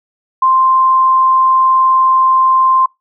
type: tone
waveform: sine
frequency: 1046.5 Hz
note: C6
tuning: in tune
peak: -7 dBFS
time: 0.42-2.86 s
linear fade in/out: 5 ms
effects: noise-tail reverb RT60 0.2 s tail -26 dB re dry